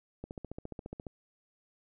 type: click train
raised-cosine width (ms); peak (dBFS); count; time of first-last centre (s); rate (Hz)
2; -27; 13; 0.24-1.068; 14.5
effects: none